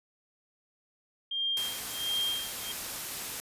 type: tone with tremolo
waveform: sine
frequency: 3200 Hz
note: G7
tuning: 35 cents sharp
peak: -27 dBFS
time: 1.31-2.72 s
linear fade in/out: 5 ms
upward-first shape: sine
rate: 1.4 Hz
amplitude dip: 95%
type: noise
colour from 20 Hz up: white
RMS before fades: -37 dBFS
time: 1.57-3.4 s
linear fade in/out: 0 ms
effects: resampled to 32000 Hz